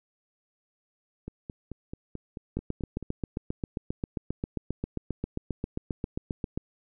two click trains, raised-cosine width 3 ms, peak -24 / -17 dBFS, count 9 / 31, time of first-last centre 1.28-3.027 / 2.57-6.575 s, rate 4.58 / 7.49 Hz, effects none

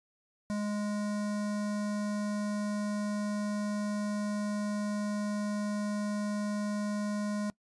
square tone with notch filter, 207.7 Hz, G#3, in tune, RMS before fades -33 dBFS, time 0.5-7.5 s, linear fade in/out 0 ms, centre 2900 Hz, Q 1.1, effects noise-tail reverb RT60 0.1 s tail -22 dB re dry + resampled to 22050 Hz

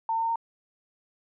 sine tone with pitch steps, 900 / 906.3 / 912.6 / 918.9 Hz, A5 / A#5 / A#5 / A#5, +39 / -49 / -37 / -25 cents, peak -24 dBFS, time 0.09-0.358 s, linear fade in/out 2 ms, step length 67 ms, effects none

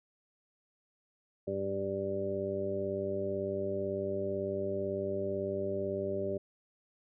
harmonic tone with a mistuned harmonic, 98 Hz, G2, in tune, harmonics 1 / 2 / 3 / 4 / 5 / 6, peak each -43 / -41 / -44 / -35 / -45 / -36 dBFS, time 1.47-6.38 s, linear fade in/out 10 ms, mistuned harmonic 1, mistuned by +35 cents, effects none

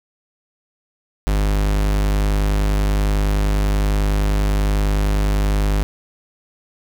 45% pulse tone, 50.6 Hz, G#1, 44 cents flat, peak -15 dBFS, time 1.27-5.83 s, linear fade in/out 0 ms, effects none

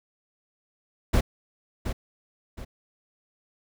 brown noise with echo, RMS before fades -20 dBFS, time 1.13-1.21 s, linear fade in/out 10 ms, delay 720 ms, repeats 2, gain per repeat -9 dB, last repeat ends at 2.65 s, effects none

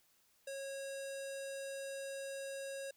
square tone with low-pass filter, 547 Hz, C#5, 23 cents flat, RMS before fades -44 dBFS, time 0.47-2.91 s, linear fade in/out 5 ms, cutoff 9300 Hz, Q 2.4, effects white hiss -72 dBFS RMS until 2.96 s

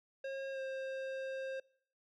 square tone with pitch glide, 540 to 531.6 Hz, C#5 to C5, -45 to +27 cents, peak -39 dBFS, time 0.24-1.6 s, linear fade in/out 5 ms, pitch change -28 cents, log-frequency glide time 0.52-0.6 s, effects noise-tail reverb RT60 0.6 s tail -24 dB re dry + low-pass 3000 Hz 12 dB/octave

